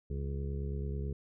harmonic tone, 69.3 Hz, C#2, in tune, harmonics 1 / 2 / 3 / 5 / 6 / 7, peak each -35 / -39 / -45 / -50 / -45 / -55 dBFS, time 0.1-1.13 s, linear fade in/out 5 ms, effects none

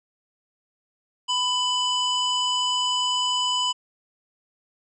harmonic tone with a mistuned harmonic, 997 Hz, B5, 16 cents sharp, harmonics 1 / 3 / 5 / 7 / 8, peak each -26 / -23 / -34 / -35 / -37 dBFS, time 1.28-3.73 s, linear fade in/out 20 ms, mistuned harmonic 8, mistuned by -29 cents, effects none

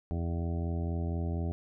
harmonic tone, 84.2 Hz, E2, 37 cents sharp, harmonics 1 / 2 / 3 / 4 / 5 / 7 / 8 / 9, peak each -31 / -37 / -41 / -43 / -45 / -48 / -49 / -50 dBFS, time 0.11-1.52 s, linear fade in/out 0 ms, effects none

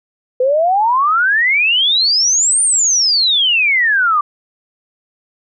sine exponential two-way sweep, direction up then down, 493.9 to 9170 to 1159 Hz, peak -10 dBFS, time 0.4-4.21 s, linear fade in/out 5 ms, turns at 2.62 s, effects none

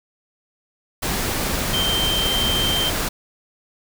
sine tone in noise, 3136 Hz, G7, in tune, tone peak -20 dBFS, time 1.73-2.9 s, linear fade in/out 10 ms, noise pink, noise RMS -23 dBFS, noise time 1.02-3.09 s, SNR 0 dB, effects none

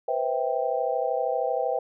sine chord, C major seventh, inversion third, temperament just, 490.5 / 523.3 / 654.1 / 784.9 Hz, B4 / C5 / E5 / G5, -12 / 0 / -14 / +2 cents, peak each -29 dBFS, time 0.08-1.79 s, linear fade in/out 5 ms, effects none

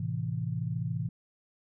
sine chord, A minor, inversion none, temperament equal, 110 / 130.81 / 164.81 Hz, A2 / C3 / E3, 0 / 0 / 0 cents, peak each -34 dBFS, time 0-1.09 s, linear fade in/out 5 ms, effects none

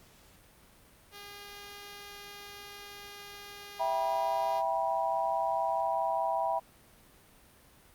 5% pulse tone, 406.7 Hz, G#4, 36 cents flat, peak -34 dBFS, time 1.11-4.63 s, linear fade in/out 50 ms
sine chord, E minor, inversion none, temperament equal with one note detuned, 659.3 / 784 / 970.2 Hz, E5 / G5 / B5, 0 / 0 / -31 cents, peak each -32 dBFS, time 3.79-6.6 s, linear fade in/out 20 ms
effects pink hiss -59 dBFS RMS until 7.94 s + Opus 48 kbps

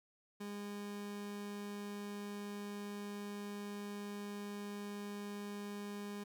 30% pulse tone, 204.4 Hz, G#3, 27 cents flat, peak -40 dBFS, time 0.4-6.24 s, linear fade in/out 10 ms, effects none

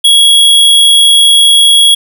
square tone, 3325 Hz, G#7, 1 cent sharp, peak -3 dBFS, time 0.04-1.95 s, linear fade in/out 10 ms, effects none

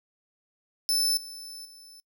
sawtooth tone with level steps, 5274 Hz, E8, in tune, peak -20 / -37 / -45 dBFS, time 0.89-2 s, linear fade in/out 0 ms, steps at 1.17 / 1.65 s, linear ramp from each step 2 ms, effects noise-tail reverb RT60 0.1 s tail -24 dB re dry

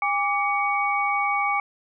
sine tone cluster, 810 / 1165 / 2247 Hz, G#5 / D6 / C#7, -43 / -14 / +23 cents, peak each -25 dBFS, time 0.02-1.6 s, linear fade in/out 2 ms, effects none

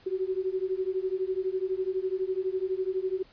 sine beating tone pair, 370 / 382 Hz, F#4 / G4, 0 / -45 cents, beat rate 12 Hz, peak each -30 dBFS, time 0.06-3.23 s, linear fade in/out 10 ms, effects pink hiss -58 dBFS RMS until 3.32 s + resampled to 11025 Hz

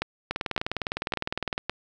two click trains, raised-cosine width 0.3 ms, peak -11 / -10 dBFS, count 26 / 4, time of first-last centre 0.31-1.579 / 0.02-1.696 s, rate 19.7 / 1.79 Hz, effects none

